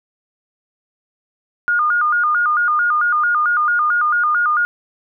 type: tone with vibrato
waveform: sine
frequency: 1319 Hz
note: E6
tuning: 1 cent sharp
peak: -13 dBFS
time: 1.68-4.65 s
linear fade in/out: 0 ms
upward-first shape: square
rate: 4.5 Hz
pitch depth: 140 cents each way
effects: none